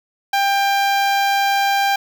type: tone with notch filter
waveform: sawtooth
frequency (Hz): 794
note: G5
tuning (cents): +22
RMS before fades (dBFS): -17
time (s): 0.33-1.96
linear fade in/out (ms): 5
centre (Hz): 9200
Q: 0.9
effects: none